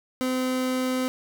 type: tone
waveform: 30% pulse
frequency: 256.5 Hz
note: C4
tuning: 34 cents flat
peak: -21 dBFS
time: 0.21-1.08 s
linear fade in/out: 0 ms
effects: none